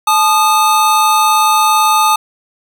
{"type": "tone pair together", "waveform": "square", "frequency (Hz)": [868.9, 1228], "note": ["A5", "D#6"], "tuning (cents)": [-22, -23], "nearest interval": "tritone", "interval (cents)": 599, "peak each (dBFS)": -12, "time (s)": [0.07, 2.16], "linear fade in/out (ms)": 5, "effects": []}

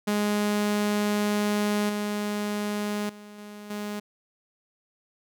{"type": "tone with level steps", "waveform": "sawtooth", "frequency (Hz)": 207.7, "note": "G#3", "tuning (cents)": 0, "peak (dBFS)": [-19, -23, -39, -36, -27], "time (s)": [0.07, 4], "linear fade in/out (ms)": 10, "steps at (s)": [1.89, 3.09, 3.38, 3.7], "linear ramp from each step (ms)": 5, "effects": []}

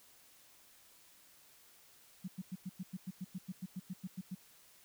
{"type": "tone bursts", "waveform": "sine", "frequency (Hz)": 185.4, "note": "F#3", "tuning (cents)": 4, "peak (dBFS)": -38, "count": 16, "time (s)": [2.24, 4.351], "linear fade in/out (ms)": 10, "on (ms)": 41, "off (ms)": 97, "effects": ["white hiss -63 dBFS RMS until 4.84 s"]}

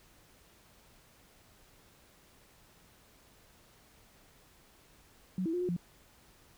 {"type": "tone with pitch steps", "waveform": "sine", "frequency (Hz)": [185.2, 326.7, 355.5, 360.7, 174.4], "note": ["F#3", "E4", "F4", "F#4", "F3"], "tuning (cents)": [2, -15, 31, -44, -2], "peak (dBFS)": -30, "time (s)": [5.38, 5.765], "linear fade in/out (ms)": 2, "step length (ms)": 77, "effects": ["pink hiss -62 dBFS RMS until 6.57 s"]}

